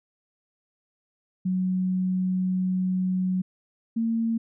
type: tone pair in turn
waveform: sine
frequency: 185 / 227.6 Hz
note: F#3 / A#3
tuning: 0 / -41 cents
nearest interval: major third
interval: 359 cents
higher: second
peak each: -22 dBFS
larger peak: neither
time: 1.45-3.42 / 3.96-4.38 s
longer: first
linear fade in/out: 10 ms
effects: none